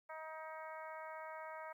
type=harmonic tone; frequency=315.8 Hz; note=D#4; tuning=26 cents sharp; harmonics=2 / 3 / 4 / 5 / 6 / 7; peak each=-50 / -50 / -53 / -56 / -58 / -58 dBFS; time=0.09-1.73 s; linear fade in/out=10 ms; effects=13-bit